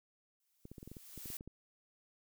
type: noise with exponential growth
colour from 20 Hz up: blue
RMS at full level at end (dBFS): -43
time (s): 0.4-1.37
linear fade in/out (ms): 1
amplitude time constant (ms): 210
type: clicks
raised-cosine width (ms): 3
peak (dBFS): -36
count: 12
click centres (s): 0.654 / 0.716 / 0.782 / 0.829 / 0.876 / 0.916 / 0.968 / 1.177 / 1.258 / 1.302 / 1.409 / 1.476
effects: none